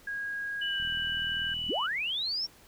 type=tone with pitch glide; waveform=sine; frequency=1640 to 1583.2 Hz; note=G#6 to G6; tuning=-22 to +17 cents; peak=-32 dBFS; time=0.07-1.54 s; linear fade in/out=5 ms; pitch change=-61 cents; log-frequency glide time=0.61-0.8 s
type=tone; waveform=sine; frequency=2960 Hz; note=F#7; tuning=in tune; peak=-31 dBFS; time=0.61-1.87 s; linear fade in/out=10 ms
type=click train; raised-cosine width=5 ms; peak=-35 dBFS; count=37; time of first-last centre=0.8-1.691 s; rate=40.4 Hz
type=linear sweep; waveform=sine; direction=up; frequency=130.81 to 5588 Hz; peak=-29 dBFS; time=1.68-2.47 s; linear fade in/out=20 ms
effects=pink hiss -57 dBFS RMS until 2.67 s